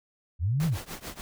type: linear two-way sweep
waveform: sine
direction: up then down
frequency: 72.3 to 170.6 to 72.3 Hz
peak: -23 dBFS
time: 0.39-0.78 s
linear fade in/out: 50 ms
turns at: 0.66 s
type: noise with tremolo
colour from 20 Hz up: pink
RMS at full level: -36 dBFS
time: 0.6-1.21 s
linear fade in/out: 0 ms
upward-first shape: triangle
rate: 6.8 Hz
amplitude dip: 95%
effects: none